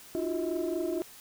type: tone cluster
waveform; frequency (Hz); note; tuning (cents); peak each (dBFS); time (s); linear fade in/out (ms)
sine; 301.7 / 342.7 / 367 / 638; D4 / F4 / F#4 / D#5; +47 / -33 / -14 / +43; -36 / -30 / -34 / -35; 0.15-1.02; 0
effects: tanh soft clip ceiling -23 dBFS + white hiss -51 dBFS RMS until 1.2 s